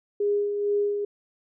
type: tone with tremolo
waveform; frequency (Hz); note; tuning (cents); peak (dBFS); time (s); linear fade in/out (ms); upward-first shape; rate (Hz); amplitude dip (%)
sine; 409.6; G#4; -24; -20; 0.2-1.05; 5; sine; 2.2; 45
effects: none